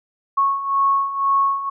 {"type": "beating tone pair", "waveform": "sine", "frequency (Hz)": [1100, 1102], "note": ["C#6", "C#6"], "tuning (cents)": [-14, -11], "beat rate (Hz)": 2, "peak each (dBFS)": [-22, -17], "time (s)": [0.37, 1.7], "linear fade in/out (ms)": 10, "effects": []}